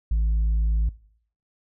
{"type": "tone", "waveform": "sine", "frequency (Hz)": 54.3, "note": "A1", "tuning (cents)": -22, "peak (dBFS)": -16, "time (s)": [0.11, 0.89], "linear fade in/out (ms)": 5, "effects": ["noise-tail reverb RT60 0.6 s tail -22 dB re dry", "tanh soft clip ceiling -18 dBFS"]}